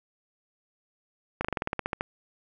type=slowing click train; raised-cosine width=0.5 ms; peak=-13 dBFS; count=12; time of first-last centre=1.41-2.009 s; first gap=36 ms; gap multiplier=1.08; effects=none